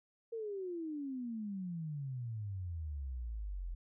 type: exponential sweep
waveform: sine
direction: down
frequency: 466.2 to 41.2 Hz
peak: -38 dBFS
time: 0.32-3.75 s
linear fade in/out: 10 ms
effects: none